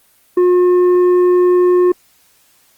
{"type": "tone with tanh clipping", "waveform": "sine", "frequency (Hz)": 358.9, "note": "F4", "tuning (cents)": 47, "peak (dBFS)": -9, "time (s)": [0.37, 1.92], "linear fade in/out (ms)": 5, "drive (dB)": 6, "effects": ["white hiss -53 dBFS RMS until 2.77 s", "Opus 24 kbps"]}